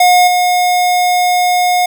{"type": "tone with level steps", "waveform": "square", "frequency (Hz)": 720, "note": "F#5", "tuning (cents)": -47, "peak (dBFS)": [-6, -10], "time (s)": [0, 1.86], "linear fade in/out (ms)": 5, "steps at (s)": 0.27, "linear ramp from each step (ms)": 10, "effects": []}